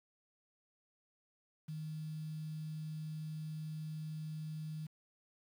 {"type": "tone with quantisation", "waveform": "sine", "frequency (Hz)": 155.56, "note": "D#3", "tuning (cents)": 0, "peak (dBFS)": -40, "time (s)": [1.68, 4.87], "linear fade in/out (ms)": 10, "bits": 10, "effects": []}